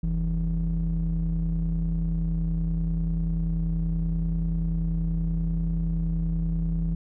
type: ring-modulated tone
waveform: triangle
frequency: 60.1 Hz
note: B1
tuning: 46 cents flat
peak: -18 dBFS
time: 0.03-6.95 s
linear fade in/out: 5 ms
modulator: 105 Hz
effects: none